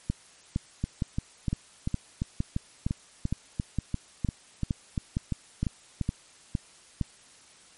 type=two click trains; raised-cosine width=5 ms; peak=-15 / -14 dBFS; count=16 / 16; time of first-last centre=0.84-6.012 / 0.1-7.012 s; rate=2.9 / 2.17 Hz; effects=white hiss -55 dBFS RMS until 7.77 s + MP3 48 kbps